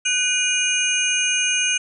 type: tone cluster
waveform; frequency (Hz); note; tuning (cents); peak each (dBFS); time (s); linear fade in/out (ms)
sine; 1501 / 2448 / 2878 / 6330 / 8100; F#6 / D#7 / F#7 / G8 / B8; +24 / -29 / -49 / +16 / +43; -28 / -22 / -23 / -23 / -29; 0.05-1.78; 10
effects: none